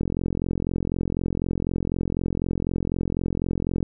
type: click train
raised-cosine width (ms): 3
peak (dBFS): -12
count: 169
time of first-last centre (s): 0.01-3.828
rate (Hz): 44
effects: none